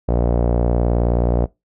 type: tone with low-pass filter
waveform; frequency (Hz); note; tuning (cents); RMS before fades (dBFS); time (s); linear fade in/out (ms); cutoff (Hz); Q
sawtooth; 59.2; A#1; +27; -17; 0.08-1.46; 10; 610; 2.2
effects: noise-tail reverb RT60 0.2 s tail -22 dB re dry